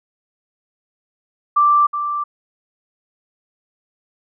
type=tone with echo; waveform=sine; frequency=1174.7 Hz; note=D6; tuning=in tune; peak=-10 dBFS; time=1.56-1.87 s; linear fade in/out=10 ms; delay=370 ms; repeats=1; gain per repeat=-9 dB; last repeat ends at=2.24 s; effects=none